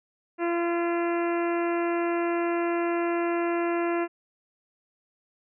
harmonic tone, 342.2 Hz, F4, 35 cents flat, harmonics 1 / 2 / 3 / 4 / 5 / 6 / 7 / 8, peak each -25 / -31 / -35 / -37 / -39 / -41 / -42 / -43 dBFS, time 0.38-4.08 s, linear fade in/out 50 ms, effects none

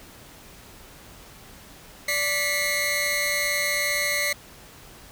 sawtooth tone cluster, 583 / 1975 / 2153 Hz, D5 / B6 / C7, -13 / 0 / +49 cents, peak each -27 / -23 / -22 dBFS, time 2.08-4.33 s, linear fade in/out 5 ms, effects pink hiss -47 dBFS RMS until 5.11 s

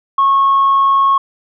sine tone, 1095 Hz, C#6, 22 cents flat, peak -7 dBFS, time 0.18-1.18 s, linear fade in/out 5 ms, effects tanh soft clip ceiling -5 dBFS

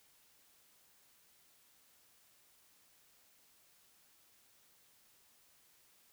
silence, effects white hiss -68 dBFS RMS until 6.12 s

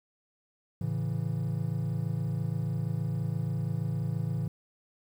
triangle chord, A major, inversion none, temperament equal, 110 / 138.59 / 164.81 Hz, A2 / C#3 / E3, 0 / 0 / 0 cents, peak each -31 dBFS, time 0.81-4.48 s, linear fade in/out 5 ms, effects 10-bit

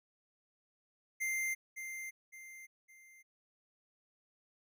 square tone with echo, 2093 Hz, C7, in tune, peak -34 dBFS, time 1.2-1.55 s, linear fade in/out 20 ms, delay 560 ms, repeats 3, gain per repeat -8 dB, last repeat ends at 3.23 s, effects none

